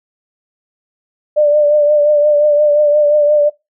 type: tone with vibrato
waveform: sine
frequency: 593 Hz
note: D5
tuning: 17 cents sharp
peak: -7 dBFS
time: 1.36-3.5 s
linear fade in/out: 20 ms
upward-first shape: triangle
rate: 5.7 Hz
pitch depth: 39 cents each way
effects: noise-tail reverb RT60 0.2 s tail -20 dB re dry